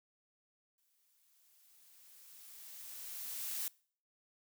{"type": "noise with exponential growth", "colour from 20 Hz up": "blue", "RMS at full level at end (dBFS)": -38, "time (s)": [0.78, 3.68], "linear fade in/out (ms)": 2, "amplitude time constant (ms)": 630, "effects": ["noise-tail reverb RT60 0.5 s tail -24 dB re dry"]}